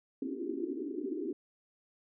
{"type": "band-pass noise", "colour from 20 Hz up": "white", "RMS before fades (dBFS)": -37, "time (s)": [0.22, 1.33], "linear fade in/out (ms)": 5, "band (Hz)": [250, 400], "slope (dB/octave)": 96, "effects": []}